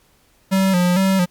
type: tone with vibrato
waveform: square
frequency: 184.8 Hz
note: F#3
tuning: 2 cents flat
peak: -14 dBFS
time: 0.51-1.26 s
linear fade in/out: 20 ms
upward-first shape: square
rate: 2.2 Hz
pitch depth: 64 cents each way
effects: pink hiss -57 dBFS RMS until 1.3 s + MP3 96 kbps